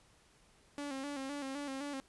sawtooth tone with vibrato, 277.7 Hz, C#4, 3 cents sharp, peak -35 dBFS, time 0.78-2 s, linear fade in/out 0 ms, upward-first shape square, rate 3.9 Hz, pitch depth 61 cents each way, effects pink hiss -66 dBFS RMS until 2.08 s + resampled to 24000 Hz

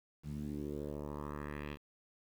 10% pulse tone with low-pass filter sweep, 73.4 Hz, D2, in tune, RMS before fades -42 dBFS, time 0.23-1.78 s, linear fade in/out 50 ms, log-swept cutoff 160 to 3100 Hz, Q 2.3, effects 10-bit

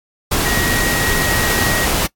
sine tone in noise, 1896 Hz, A#6, 29 cents sharp, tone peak -21 dBFS, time 0.45-1.86 s, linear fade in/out 10 ms, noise pink, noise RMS -17 dBFS, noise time 0.31-2.07 s, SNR -7 dB, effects noise-tail reverb RT60 0.1 s tail -22 dB re dry + AAC 64 kbps

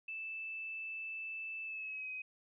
sine tone with pitch glide, 2637 to 2522 Hz, E7 to D#7, 0 to +23 cents, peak -40 dBFS, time 0.08-2.22 s, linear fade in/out 5 ms, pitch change -77 cents, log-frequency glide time 1.64-2.1 s, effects none

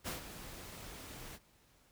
pink noise with ADSR envelope, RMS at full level -38 dBFS, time 0.04-1.39 s, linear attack 36 ms, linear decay 130 ms, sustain -11 dB, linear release 45 ms, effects pink hiss -68 dBFS RMS until 1.91 s

